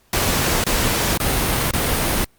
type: noise bursts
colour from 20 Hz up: pink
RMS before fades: -19 dBFS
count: 4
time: 0.13-2.245 s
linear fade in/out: 2 ms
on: 510 ms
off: 25 ms
effects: pink hiss -58 dBFS RMS until 2.38 s + Opus 48 kbps